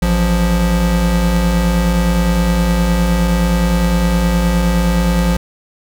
square tone pair together, 55.41 / 175.9 Hz, A1 / F3, +13 / +13 cents, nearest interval octave + minor sixth, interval 2000 cents, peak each -15 / -15 dBFS, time 0.02-5.37 s, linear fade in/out 5 ms, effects none

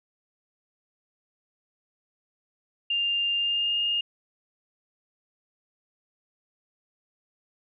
sine tone with pitch glide, 2800 to 2833 Hz, F7 to F7, +4 to +24 cents, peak -23 dBFS, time 2.9-4.01 s, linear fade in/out 5 ms, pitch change +20 cents, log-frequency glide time 3.37-3.78 s, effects none

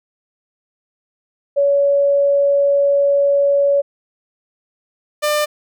sine / sawtooth tone pair in turn, 564 / 597.5 Hz, C#5 / D5, +30 / +30 cents, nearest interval minor second, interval 100 cents, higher second, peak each -11 dBFS, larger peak neither, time 1.56-3.82 / 5.22-5.46 s, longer first, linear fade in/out 20 ms, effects none

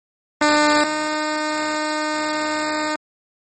10% pulse tone pair in turn, 299.2 / 305.7 Hz, D4 / D#4, +32 / -30 cents, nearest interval unison, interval 38 cents, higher second, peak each -5 / -12 dBFS, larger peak first, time 0.41-0.84 / 0.84-2.96 s, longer second, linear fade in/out 5 ms, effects MP3 32 kbps

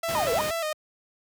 sawtooth tone with vibrato, 640 Hz, D#5, 49 cents sharp, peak -23 dBFS, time 0.03-0.73 s, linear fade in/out 5 ms, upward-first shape square, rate 4.2 Hz, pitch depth 67 cents each way
pink noise, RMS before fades -33 dBFS, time 0.08-0.51 s, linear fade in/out 10 ms
sine exponential two-way sweep, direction down then up, 1046.5 to 440 to 1046.5 Hz, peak -24 dBFS, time 0.15-0.41 s, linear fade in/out 0 ms, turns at 0.32 s
effects high-pass 80 Hz 12 dB/octave

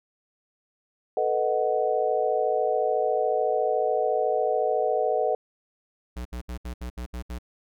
sine chord, B dominant seventh, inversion third, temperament equal, 440 / 493.9 / 622.3 / 740 Hz, A4 / B4 / D#5 / F#5, 0 / 0 / 0 / 0 cents, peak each -27 dBFS, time 1.17-5.35 s, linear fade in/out 2 ms
square tone bursts, 60.9 Hz, B1, 24 cents flat, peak -32 dBFS, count 8, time 6.16-7.387 s, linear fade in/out 10 ms, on 93 ms, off 69 ms
effects none

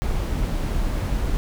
brown noise, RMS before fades -23 dBFS, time 0.02-1.37 s, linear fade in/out 0 ms, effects none

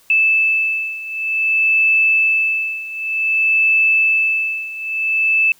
sine beating tone pair, 2628 / 2628.54 Hz, E7 / E7, -6 / -6 cents, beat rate 0.54 Hz, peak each -18 / -15 dBFS, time 0.1-5.52 s, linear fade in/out 2 ms, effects white hiss -52 dBFS RMS until 5.59 s

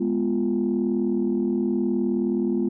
sine chord, F diminished, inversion first, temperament equal with one note detuned, 207.7 / 246.9 / 348.2 Hz, Ab3 / Cb4 / F4, 0 / 0 / -5 cents, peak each -24 dBFS, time 0-2.69 s, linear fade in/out 10 ms, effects tanh soft clip ceiling -14 dBFS

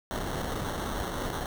pink noise with sample-and-hold, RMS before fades -33 dBFS, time 0.11-1.46 s, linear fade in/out 0 ms, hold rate 2450 Hz, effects none

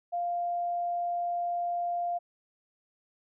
sine tone, 698 Hz, F5, 1 cent flat, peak -28 dBFS, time 0.12-2.19 s, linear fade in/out 20 ms, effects none

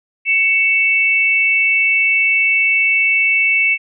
sine tone pair together, 2230 / 2655 Hz, C#7 / E7, +10 / +12 cents, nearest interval minor third, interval 302 cents, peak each -14 dBFS, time 0.25-3.78 s, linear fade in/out 50 ms, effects none

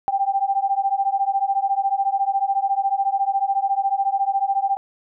sine beating tone pair, 780 / 794 Hz, G5 / G5, -9 / +22 cents, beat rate 14 Hz, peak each -21 dBFS, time 0.08-4.77 s, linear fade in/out 0 ms, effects none

